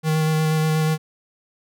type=tone with vibrato; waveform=square; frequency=156.8 Hz; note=D#3; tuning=14 cents sharp; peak=-18 dBFS; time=0.03-0.98 s; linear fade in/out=50 ms; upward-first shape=square; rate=8.3 Hz; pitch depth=10 cents each way; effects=none